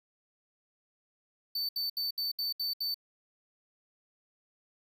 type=tone bursts; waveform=square; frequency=4539 Hz; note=C#8; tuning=40 cents sharp; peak=-31 dBFS; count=7; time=1.55-2.944 s; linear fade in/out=5 ms; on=140 ms; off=69 ms; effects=11-bit